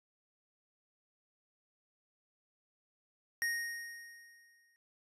square tone with exponential decay, 1865 Hz, A#6, in tune, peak -31 dBFS, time 3.42-4.76 s, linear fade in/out 0 ms, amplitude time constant 290 ms, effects resampled to 32000 Hz

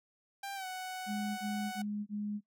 sawtooth tone with pitch glide, 792 to 743.2 Hz, G5 to F#5, +18 to +7 cents, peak -35 dBFS, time 0.43-1.82 s, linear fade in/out 5 ms, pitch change -111 cents, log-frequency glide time 0.55-0.66 s
sine tone bursts, 207.7 Hz, G#3, in tune, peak -34 dBFS, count 4, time 1.06-2.409 s, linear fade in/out 50 ms, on 320 ms, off 23 ms
effects noise-tail reverb RT60 0.1 s tail -21 dB re dry

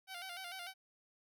10% pulse tone with vibrato, 731 Hz, F#5, 21 cents flat, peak -36 dBFS, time 0.07-0.74 s, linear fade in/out 50 ms, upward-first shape square, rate 6.7 Hz, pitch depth 73 cents each way, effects none

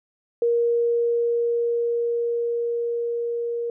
sine tone with level ramp, 470.8 Hz, A#4, 17 cents sharp, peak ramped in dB -17 to -24 dBFS, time 0.42-3.7 s, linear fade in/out 2 ms, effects none

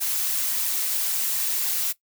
blue noise with flanger, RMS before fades -25 dBFS, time 0-1.93 s, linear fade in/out 20 ms, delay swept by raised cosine 1.1 to 6.6 ms, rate 3 Hz, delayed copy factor +0.5, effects noise-tail reverb RT60 0.1 s tail -17 dB re dry

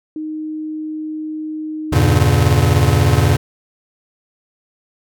sine tone, 310.2 Hz, D#4, 5 cents flat, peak -22 dBFS, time 0.16-2.16 s, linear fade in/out 2 ms
square chord, E diminished seventh, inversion none, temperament just, 82.41 / 98.89 / 118.67 / 142.4 Hz, E2 / G2 / Bb2 / Db3, 0 / +16 / +31 / +47 cents, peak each -17 dBFS, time 1.92-3.37 s, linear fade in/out 10 ms
effects none

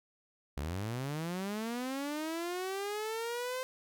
sawtooth linear sweep, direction up, 65.41 to 520 Hz, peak -31 dBFS, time 0.57-3.63 s, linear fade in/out 0 ms, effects none

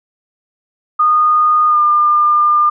sine tone with pitch glide, 1228 to 1202 Hz, D#6 to D6, -23 to +40 cents, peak -8 dBFS, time 0.99-2.7 s, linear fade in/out 10 ms, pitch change -37 cents, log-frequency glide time 1.68-1.79 s, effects none

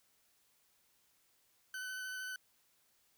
40% pulse tone with vibrato, 1512 Hz, F#6, 37 cents sharp, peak -40 dBFS, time 1.74-2.36 s, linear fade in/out 2 ms, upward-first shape square, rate 13 Hz, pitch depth 13 cents each way, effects white hiss -73 dBFS RMS until 3.17 s

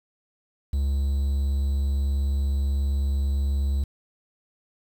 triangle tone with quantisation, 69.3 Hz, C#2, in tune, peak -19 dBFS, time 0.73-3.84 s, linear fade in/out 5 ms, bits 8, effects none

